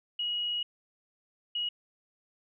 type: tone bursts at uneven times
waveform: sine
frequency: 2901 Hz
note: F#7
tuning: 35 cents flat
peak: -29 dBFS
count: 2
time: 0.19-0.63 / 1.55-1.69 s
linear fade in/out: 5 ms
effects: none

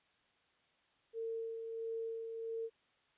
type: tone with tremolo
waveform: sine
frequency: 453.5 Hz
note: A#4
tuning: 48 cents flat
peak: -37 dBFS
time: 1.13-2.7 s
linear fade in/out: 50 ms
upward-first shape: sine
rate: 1.5 Hz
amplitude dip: 40%
effects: white hiss -73 dBFS RMS until 3.17 s + resampled to 8000 Hz

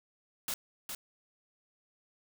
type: noise with echo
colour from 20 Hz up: white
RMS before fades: -35 dBFS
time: 0.48-0.54 s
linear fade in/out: 2 ms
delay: 410 ms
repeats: 1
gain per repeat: -5 dB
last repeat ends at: 0.95 s
effects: none

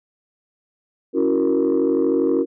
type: chord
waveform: sine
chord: F# dominant seventh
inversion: second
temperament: equal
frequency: 277.2 / 329.6 / 370 / 466.2 Hz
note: C#4 / E4 / F#4 / A#4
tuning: 0 / 0 / 0 / 0 cents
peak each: -20 dBFS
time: 1.13-2.46 s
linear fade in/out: 50 ms
effects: tanh soft clip ceiling -10 dBFS

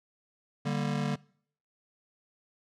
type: chord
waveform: square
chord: G minor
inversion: second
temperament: just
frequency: 147 / 196 / 235.2 Hz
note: D3 / G3 / Bb3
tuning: +2 / 0 / +16 cents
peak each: -32 / -35 / -35 dBFS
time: 0.65-1.16 s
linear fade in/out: 10 ms
effects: noise-tail reverb RT60 0.6 s tail -24 dB re dry + low-pass 6000 Hz 12 dB/octave

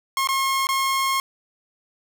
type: tone with dropouts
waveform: sawtooth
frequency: 1077 Hz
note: C6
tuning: 50 cents sharp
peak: -16 dBFS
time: 0.17-1.2 s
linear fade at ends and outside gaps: 1 ms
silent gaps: 0.273-0.288 / 0.67-0.689 s
effects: none

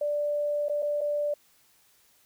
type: tone with dropouts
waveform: sine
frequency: 587.3 Hz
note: D5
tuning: in tune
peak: -25 dBFS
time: 0.01-1.34 s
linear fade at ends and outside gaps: 5 ms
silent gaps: 0.685-0.695 / 0.823-0.826 / 1.009-1.013 s
effects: white hiss -63 dBFS RMS until 2.25 s

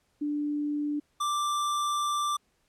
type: tone pair in turn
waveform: sine / square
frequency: 294.3 / 1177.2 Hz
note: D4 / D6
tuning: +4 / +4 cents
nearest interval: 2 octaves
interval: 2400 cents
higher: second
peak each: -27 dBFS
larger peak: neither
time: 0.21-1 / 1.2-2.37 s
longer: second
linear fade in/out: 10 ms
effects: pink hiss -71 dBFS RMS until 2.68 s + low-pass 11000 Hz 12 dB/octave

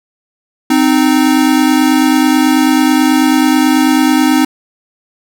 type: tone pair together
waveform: square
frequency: 260 / 309.2 Hz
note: C4 / D#4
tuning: -11 / -11 cents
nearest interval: minor third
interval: 300 cents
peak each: -11 dBFS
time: 0.7-4.45 s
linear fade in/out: 5 ms
effects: none

